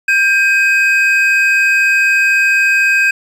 triangle tone pair together, 1590 / 2524 Hz, G6 / D#7, +24 / +24 cents, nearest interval minor sixth, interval 800 cents, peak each -10 dBFS, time 0.08-3.11 s, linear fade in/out 5 ms, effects resampled to 32000 Hz + 7-bit

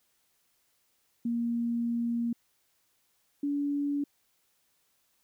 sine tone pair in turn, 235 / 286.2 Hz, A#3 / D4, +14 / -45 cents, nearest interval minor third, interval 341 cents, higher second, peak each -27 dBFS, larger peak neither, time 1.25-2.33 / 3.43-4.04 s, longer first, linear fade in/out 5 ms, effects white hiss -72 dBFS RMS until 5.23 s

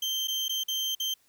35% pulse tone with dropouts, 3136 Hz, G7, in tune, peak -26 dBFS, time 0.02-1.14 s, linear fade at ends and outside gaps 5 ms, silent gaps 0.274-0.281 / 0.483-0.493 / 0.636-0.682 / 0.951-0.999 s, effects white hiss -66 dBFS RMS until 1.28 s

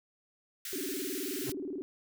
white high-pass noise, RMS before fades -40 dBFS, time 0.65-1.52 s, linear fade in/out 2 ms, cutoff 1400 Hz, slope 48 dB/octave
sine tone with vibrato, 329.6 Hz, E4, in tune, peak -35 dBFS, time 0.73-1.82 s, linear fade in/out 0 ms, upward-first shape square, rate 19 Hz, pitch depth 250 cents each way
45% pulse tone with exponential growth, 130.81 Hz, C3, in tune, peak -35 dBFS, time 1.4-1.5 s, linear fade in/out 2 ms, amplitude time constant 20 ms
effects none

